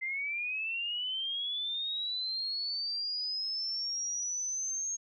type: linear sweep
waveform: sine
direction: up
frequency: 2060 to 6520 Hz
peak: -32 dBFS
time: 0.01-4.97 s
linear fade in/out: 20 ms
effects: none